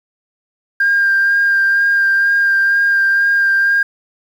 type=tone with vibrato; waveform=sine; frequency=1600 Hz; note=G6; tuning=35 cents sharp; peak=-9 dBFS; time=0.8-3.83 s; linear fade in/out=5 ms; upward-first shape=sine; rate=2.1 Hz; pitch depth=15 cents each way; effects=tanh soft clip ceiling -6 dBFS + 7-bit